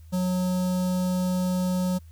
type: tone with notch filter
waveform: square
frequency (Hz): 182.5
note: F#3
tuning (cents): -24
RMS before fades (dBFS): -25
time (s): 0.12-1.99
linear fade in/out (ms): 20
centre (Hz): 2100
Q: 0.58
effects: added 80 Hz sine -44 dBFS peak until 2.11 s + white hiss -64 dBFS RMS until 2.11 s

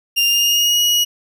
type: tone with pitch glide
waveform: 30% pulse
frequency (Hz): 2796 to 2903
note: F7 to F#7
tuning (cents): +1 to -34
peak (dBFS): -10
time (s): 0.16-1.05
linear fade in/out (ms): 20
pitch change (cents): +65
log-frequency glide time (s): 0.27-0.81
effects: none

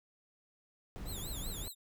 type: noise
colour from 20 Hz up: brown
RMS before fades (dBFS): -42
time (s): 0.96-1.68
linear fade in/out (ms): 0
type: tone with vibrato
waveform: 10% pulse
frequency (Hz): 3729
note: A#7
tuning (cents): 0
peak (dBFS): -36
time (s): 1.05-1.75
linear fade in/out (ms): 50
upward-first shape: triangle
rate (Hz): 5.1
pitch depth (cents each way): 230
effects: none

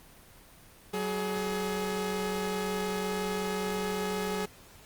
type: tone pair together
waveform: sawtooth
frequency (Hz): 188 / 421.6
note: F#3 / G#4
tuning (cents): +28 / +26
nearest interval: octave + major second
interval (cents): 1398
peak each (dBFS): -30 / -28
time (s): 0.93-4.46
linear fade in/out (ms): 10
effects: pink hiss -54 dBFS RMS until 4.85 s + Opus 24 kbps

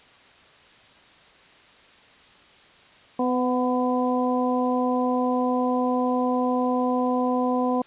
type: harmonic tone with a mistuned harmonic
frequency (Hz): 251.4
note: B3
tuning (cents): +31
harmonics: 1 / 2 / 3 / 4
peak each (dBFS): -23 / -26 / -28 / -29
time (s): 3.19-7.82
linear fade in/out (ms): 5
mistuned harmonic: 3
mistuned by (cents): -25
effects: white hiss -52 dBFS RMS until 7.86 s + resampled to 8000 Hz

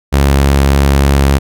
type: tone with vibrato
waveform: sawtooth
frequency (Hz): 69.3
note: C#2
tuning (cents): 0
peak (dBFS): -3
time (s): 0.12-1.39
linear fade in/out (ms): 20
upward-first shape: triangle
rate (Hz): 3.3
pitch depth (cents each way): 10
effects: none

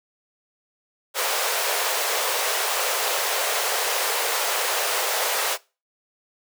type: high-pass noise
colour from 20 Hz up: pink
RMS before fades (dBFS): -24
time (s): 1.14-5.58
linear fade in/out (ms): 50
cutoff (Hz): 440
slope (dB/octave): 48
effects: noise-tail reverb RT60 0.3 s tail -22 dB re dry

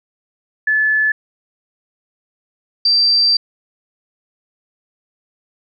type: tone pair in turn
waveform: sine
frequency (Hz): 1730 / 4691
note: A6 / D8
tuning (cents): -30 / -3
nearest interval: octave + perfect fourth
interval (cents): 1727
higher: second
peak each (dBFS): -12 / -10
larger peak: second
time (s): 0.67-1.12 / 2.85-3.37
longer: second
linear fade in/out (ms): 5
effects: none

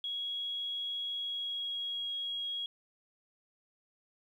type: tone with pitch glide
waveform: sine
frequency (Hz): 3322 to 3299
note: G#7 to G#7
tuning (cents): 0 to -12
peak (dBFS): -34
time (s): 0.04-2.66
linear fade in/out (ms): 2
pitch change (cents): -12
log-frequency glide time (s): 1.13-1.9
effects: 11-bit

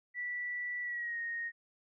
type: tone with pitch glide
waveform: sine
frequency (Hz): 1960 to 1862.9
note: B6 to A#6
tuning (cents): -14 to -2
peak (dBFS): -35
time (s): 0.14-1.52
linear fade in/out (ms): 50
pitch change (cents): -88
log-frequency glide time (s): 0.82-1.19
effects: none

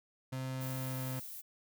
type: tone with pitch glide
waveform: 35% pulse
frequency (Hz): 130.81 to 129.53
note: C3 to C3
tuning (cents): 0 to -17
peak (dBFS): -35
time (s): 0.32-1.2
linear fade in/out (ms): 10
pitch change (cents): -17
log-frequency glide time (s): 0.75-1.09
type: noise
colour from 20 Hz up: violet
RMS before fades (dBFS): -46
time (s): 0.6-1.42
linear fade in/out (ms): 20
effects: none

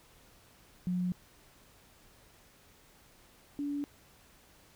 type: tone pair in turn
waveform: sine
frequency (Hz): 180 / 287.2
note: F#3 / D4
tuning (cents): -47 / -39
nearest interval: minor sixth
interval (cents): 808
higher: second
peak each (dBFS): -29 / -32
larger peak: first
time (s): 0.87-1.12 / 3.59-3.84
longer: neither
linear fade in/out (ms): 0
effects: pink hiss -61 dBFS RMS until 4.75 s

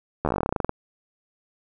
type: slowing click train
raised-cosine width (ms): 1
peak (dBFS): -9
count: 18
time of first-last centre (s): 0.25-0.694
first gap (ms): 12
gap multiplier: 1.09
effects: none

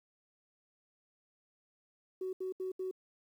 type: tone bursts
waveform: sine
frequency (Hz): 373.9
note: F#4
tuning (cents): +18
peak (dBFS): -34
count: 4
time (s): 2.21-2.912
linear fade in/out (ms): 5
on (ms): 120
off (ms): 74
effects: tanh soft clip ceiling -30 dBFS + 11-bit

